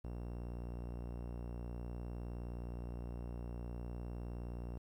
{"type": "tone with low-pass filter", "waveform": "sawtooth", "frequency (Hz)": 59.5, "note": "A#1", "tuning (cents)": 36, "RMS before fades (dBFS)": -44, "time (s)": [0.04, 4.78], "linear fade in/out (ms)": 5, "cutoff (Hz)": 790, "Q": 0.71, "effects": ["12-bit"]}